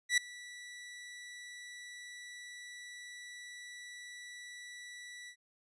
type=tone with ADSR envelope; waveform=sawtooth; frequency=1957 Hz; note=B6; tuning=16 cents flat; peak=-20 dBFS; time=0.09-5.36 s; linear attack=86 ms; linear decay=4 ms; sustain=-23 dB; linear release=76 ms; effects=resampled to 22050 Hz